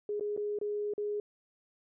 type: tone with dropouts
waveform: sine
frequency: 415.3 Hz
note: G#4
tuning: in tune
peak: -31 dBFS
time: 0.09-1.2 s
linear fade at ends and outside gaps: 2 ms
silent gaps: 0.197-0.208 / 0.365-0.375 / 0.588-0.613 / 0.937-0.979 s
effects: none